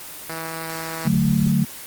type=tone; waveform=5% pulse; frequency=162.5 Hz; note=E3; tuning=24 cents flat; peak=-17 dBFS; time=0.29-1.08 s; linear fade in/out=5 ms
type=chord; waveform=sine; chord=D major; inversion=none; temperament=equal; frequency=146.83 / 185 / 220 Hz; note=D3 / F#3 / A3; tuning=0 / 0 / 0 cents; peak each=-20 dBFS; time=1.05-1.65 s; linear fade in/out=10 ms
effects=white hiss -36 dBFS RMS until 1.86 s + Opus 24 kbps